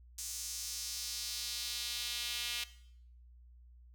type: tone with high-pass filter sweep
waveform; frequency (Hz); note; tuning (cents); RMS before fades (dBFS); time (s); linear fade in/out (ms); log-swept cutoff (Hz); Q
sawtooth; 239.8; A#3; +49; -40; 0.18-2.64; 5; 6700 to 3000; 1.9
effects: noise-tail reverb RT60 0.7 s tail -17 dB re dry + added 60 Hz sine -55 dBFS peak until 3.94 s